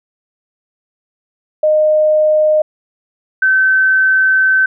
sine tone pair in turn, 615 / 1535.9 Hz, D#5 / G6, -20 / -36 cents, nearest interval octave + major third, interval 1584 cents, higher second, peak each -8 dBFS, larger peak neither, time 1.63-2.62 / 3.42-4.66 s, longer second, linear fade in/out 5 ms, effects none

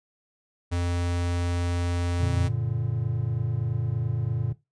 square tone, 87.31 Hz, F2, in tune, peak -25 dBFS, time 0.71-2.49 s, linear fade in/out 20 ms
triangle chord, Gb augmented, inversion none, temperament just, 92.5 / 115.62 / 144.53 Hz, Gb2 / Bb2 / D3, 0 / -14 / -27 cents, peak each -31 / -25 / -28 dBFS, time 2.2-4.53 s, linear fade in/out 10 ms
effects noise-tail reverb RT60 0.2 s tail -17 dB re dry + resampled to 22050 Hz

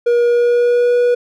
triangle tone with pitch glide, 477.3 to 486.2 Hz, A#4 to B4, +41 to -27 cents, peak -8 dBFS, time 0.06-1.15 s, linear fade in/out 10 ms, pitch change +32 cents, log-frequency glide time 0.25-0.95 s, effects none

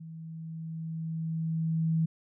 sine tone with level ramp, 161.9 Hz, E3, 31 cents flat, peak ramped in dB -41 to -23 dBFS, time 0-2.06 s, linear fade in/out 10 ms, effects none

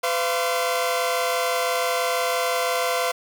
sawtooth tone cluster, 506 / 685 / 1058 / 1161 Hz, B4 / F5 / C6 / D6, +42 / -34 / +19 / -20 cents, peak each -21 / -21 / -27 / -29 dBFS, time 0.03-3.12 s, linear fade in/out 10 ms, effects 8-bit

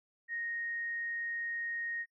sine tone, 1864.7 Hz, A#6, in tune, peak -35 dBFS, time 0.28-2.06 s, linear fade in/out 50 ms, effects noise-tail reverb RT60 0.1 s tail -23 dB re dry

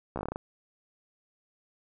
slowing click train, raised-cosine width 1 ms, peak -19 dBFS, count 9, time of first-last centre 0.16-0.359 s, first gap 14 ms, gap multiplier 1.16, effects none

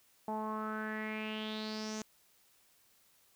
sawtooth tone with low-pass filter sweep, 216.2 Hz, A3, 30 cents flat, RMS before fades -39 dBFS, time 0.28-2.02 s, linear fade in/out 2 ms, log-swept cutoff 820 to 6600 Hz, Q 5.8, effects white hiss -68 dBFS RMS until 3.35 s

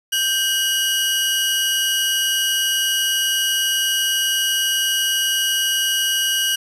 sawtooth tone pair together, 1568 / 2902 Hz, G6 / F#7, 0 / -34 cents, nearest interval major seventh, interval 1066 cents, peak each -20 / -15 dBFS, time 0.12-6.56 s, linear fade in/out 10 ms, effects resampled to 32000 Hz + 7-bit

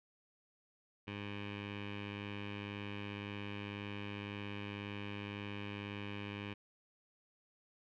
15% pulse tone with low-pass filter, 101.9 Hz, G#2, 32 cents flat, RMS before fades -44 dBFS, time 1.07-6.54 s, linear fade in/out 10 ms, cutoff 2700 Hz, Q 5, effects none

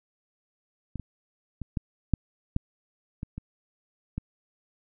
clicks, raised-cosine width 5 ms, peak -21 / -25 / -22 / -15 / -9 / -12 / -21 / -23 / -18 dBFS, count 9, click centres 0.957 / 0.997 / 1.617 / 1.772 / 2.137 / 2.564 / 3.231 / 3.38 / 4.18 s, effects none

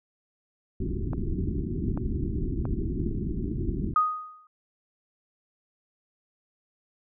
pink low-pass noise, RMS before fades -29 dBFS, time 0.8-3.94 s, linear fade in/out 5 ms, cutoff 390 Hz, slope 96 dB/octave
clicks, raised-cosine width 1 ms, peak -22 dBFS, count 3, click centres 1.133 / 1.975 / 2.654 s
sine tone with exponential decay, 1244.5 Hz, D#6, in tune, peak -16 dBFS, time 3.96-4.47 s, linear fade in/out 2 ms, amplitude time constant 110 ms
effects none

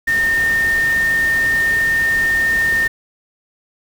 sine tone in noise, 1822 Hz, A#6, 40 cents flat, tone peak -13 dBFS, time 0.07-2.88 s, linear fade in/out 10 ms, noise pink, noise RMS -29 dBFS, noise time 0.07-2.88 s, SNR +13 dB, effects none

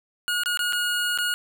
25% pulse tone with dropouts, 1442 Hz, F#6, 45 cents flat, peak -19 dBFS, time 0.28-1.34 s, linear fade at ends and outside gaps 0 ms, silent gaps 0.435-0.459 / 0.573-0.592 / 0.725-0.731 / 1.176-1.186 s, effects none

